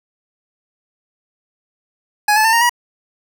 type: tone with pitch steps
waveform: 25% pulse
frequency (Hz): 836 / 866 / 897 / 929.2 / 962.5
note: G#5 / A5 / A5 / A#5 / B5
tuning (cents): +11 / -28 / +33 / -6 / -45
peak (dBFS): -7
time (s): 2.28-2.695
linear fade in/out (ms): 5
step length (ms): 83
effects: none